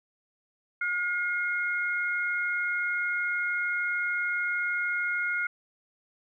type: tone pair together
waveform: sine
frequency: 1430.3 / 2143 Hz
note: F6 / C7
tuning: +41 / +41 cents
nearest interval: perfect fifth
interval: 700 cents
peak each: -28 / -30 dBFS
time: 0.81-5.47 s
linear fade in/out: 5 ms
effects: none